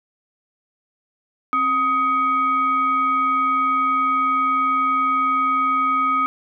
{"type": "tone with frequency modulation", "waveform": "sine", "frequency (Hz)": 1256, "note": "D#6", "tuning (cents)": 16, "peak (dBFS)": -16, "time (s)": [1.53, 6.26], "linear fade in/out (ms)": 0, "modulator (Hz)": 989, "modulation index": 0.45, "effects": []}